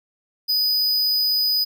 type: tone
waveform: square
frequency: 4978 Hz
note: D#8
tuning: in tune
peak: -18 dBFS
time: 0.48-1.65 s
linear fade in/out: 20 ms
effects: none